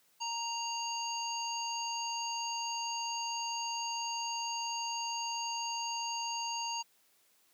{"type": "harmonic tone", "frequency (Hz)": 932.3, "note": "A#5", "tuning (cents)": 0, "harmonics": [1, 3, 5, 7], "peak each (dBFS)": [-37, -41, -41, -42], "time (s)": [0.2, 6.83], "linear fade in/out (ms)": 20, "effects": ["white hiss -69 dBFS RMS until 7.53 s", "high-pass 150 Hz 12 dB/octave"]}